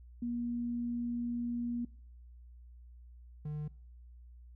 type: tone pair in turn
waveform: sine / triangle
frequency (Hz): 238.6 / 150.31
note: A#3 / D3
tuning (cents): +41 / +41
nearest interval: minor sixth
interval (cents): 800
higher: first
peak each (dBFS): -33 / -34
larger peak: first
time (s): 0.22-1.85 / 3.45-3.68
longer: first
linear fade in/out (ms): 5
effects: noise-tail reverb RT60 0.6 s tail -23 dB re dry + added 60 Hz sine -51 dBFS peak until 4.55 s